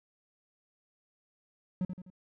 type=tone with echo; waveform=triangle; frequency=182.5 Hz; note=F#3; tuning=24 cents flat; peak=-26 dBFS; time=1.81-1.85 s; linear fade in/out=2 ms; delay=84 ms; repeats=3; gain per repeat=-7 dB; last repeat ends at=2.102 s; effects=none